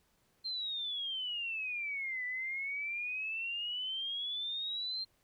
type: exponential two-way sweep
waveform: sine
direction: down then up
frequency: 4186 to 1975.5 to 4186 Hz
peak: -35 dBFS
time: 0.44-5.05 s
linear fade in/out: 20 ms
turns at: 2.25 s
effects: pink hiss -73 dBFS RMS until 5.23 s